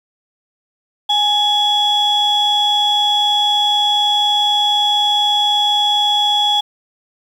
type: tone pair together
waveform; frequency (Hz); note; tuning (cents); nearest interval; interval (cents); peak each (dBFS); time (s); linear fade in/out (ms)
sine; 830.6 / 3364; G#5 / G#7; 0 / +22; 2 octaves; 2422; -15 / -12; 1.09-6.61; 10
effects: tanh soft clip ceiling -8 dBFS + 7-bit